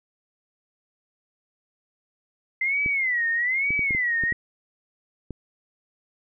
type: tone with vibrato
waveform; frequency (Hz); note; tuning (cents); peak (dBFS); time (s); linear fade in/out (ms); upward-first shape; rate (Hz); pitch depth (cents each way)
sine; 2051; C7; -35; -21; 2.61-4.33; 5; sine; 1.1; 190
type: clicks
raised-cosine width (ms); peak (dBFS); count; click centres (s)
3; -20; 8; 2.861 / 3.706 / 3.793 / 3.908 / 3.949 / 4.237 / 4.323 / 5.307
effects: none